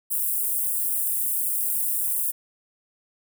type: high-pass noise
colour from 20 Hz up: white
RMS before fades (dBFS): -25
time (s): 0.1-2.32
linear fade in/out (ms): 20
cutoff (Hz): 8700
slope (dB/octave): 48
effects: none